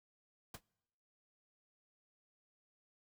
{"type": "noise with exponential decay", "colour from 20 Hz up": "pink", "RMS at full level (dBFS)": -41, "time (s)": [0.54, 0.61], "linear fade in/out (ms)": 5, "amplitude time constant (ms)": 15, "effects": ["noise-tail reverb RT60 1.0 s tail -26 dB re dry"]}